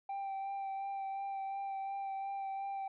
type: tone with vibrato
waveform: sine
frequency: 784 Hz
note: G5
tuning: in tune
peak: -34 dBFS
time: 0.09-2.88 s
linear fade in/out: 5 ms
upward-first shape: sine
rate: 2.8 Hz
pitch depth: 16 cents each way
effects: tanh soft clip ceiling -36 dBFS